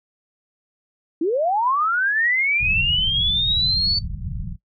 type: linear sweep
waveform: sine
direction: up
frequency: 300.2 to 4524 Hz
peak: -17 dBFS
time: 1.21-3.99 s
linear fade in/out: 5 ms
type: low-pass noise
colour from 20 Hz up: pink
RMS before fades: -28 dBFS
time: 2.59-4.57 s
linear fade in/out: 50 ms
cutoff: 190 Hz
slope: 96 dB/octave
effects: noise-tail reverb RT60 0.1 s tail -17 dB re dry